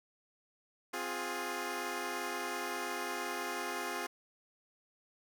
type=chord; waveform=10% pulse; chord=F minor; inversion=second; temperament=equal with one note detuned; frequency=261.6 / 352.3 / 415.3 Hz; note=C4 / F4 / Ab4; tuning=0 / +15 / 0 cents; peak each=-35 / -31 / -32 dBFS; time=0.93-4.07 s; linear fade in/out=10 ms; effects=none